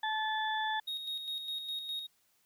harmonic tone, 869 Hz, A5, 22 cents flat, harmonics 1 / 2 / 4, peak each -33 / -36 / -39 dBFS, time 0.03-0.8 s, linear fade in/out 5 ms
triangle tone with tremolo, 3750 Hz, A#7, 10 cents sharp, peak -33 dBFS, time 0.87-2.07 s, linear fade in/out 10 ms, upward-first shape square, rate 4.9 Hz, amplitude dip 45%
effects white hiss -72 dBFS RMS until 2.45 s

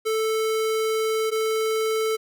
square tone pair in turn, 440 / 440 Hz, A4 / A4, 0 / 0 cents, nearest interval unison, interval 0 cents, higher neither, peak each -22 dBFS, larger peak neither, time 0.05-1.31 / 1.31-2.17 s, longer first, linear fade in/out 20 ms, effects none

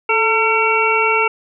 harmonic tone with a mistuned harmonic, 452.5 Hz, A4, 48 cents sharp, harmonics 1 / 2 / 3 / 5 / 6, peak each -19 / -19 / -19 / -19 / -19 dBFS, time 0.09-1.28 s, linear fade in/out 5 ms, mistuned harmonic 1, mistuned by -57 cents, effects none

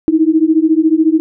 sine beating tone pair, 311.1 / 325.1 Hz, D#4 / E4, 0 / -24 cents, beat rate 14 Hz, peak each -11 dBFS, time 0.08-1.2 s, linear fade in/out 0 ms, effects none

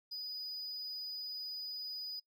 triangle tone, 4959 Hz, D#8, 7 cents flat, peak -39 dBFS, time 0.11-2.2 s, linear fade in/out 10 ms, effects noise-tail reverb RT60 0.1 s tail -21 dB re dry

